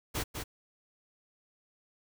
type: noise with echo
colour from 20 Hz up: pink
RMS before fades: -33 dBFS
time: 0.14-0.24 s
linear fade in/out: 20 ms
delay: 200 ms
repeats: 1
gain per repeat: -5 dB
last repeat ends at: 0.44 s
effects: none